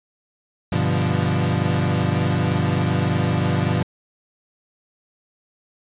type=chord; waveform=35% pulse; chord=G dominant seventh; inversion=none; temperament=equal; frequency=98 / 123.47 / 146.83 / 174.61 Hz; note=G2 / B2 / D3 / F3; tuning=0 / 0 / 0 / 0 cents; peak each=-22 dBFS; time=0.72-3.83 s; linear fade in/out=5 ms; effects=resampled to 8000 Hz